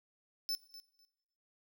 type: tone with echo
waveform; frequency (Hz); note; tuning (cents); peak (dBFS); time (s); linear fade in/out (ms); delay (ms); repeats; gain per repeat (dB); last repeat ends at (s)
45% pulse; 5274; E8; 0; -34; 0.49-0.55; 0; 250; 2; -15; 1.05
effects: noise-tail reverb RT60 0.9 s tail -17 dB re dry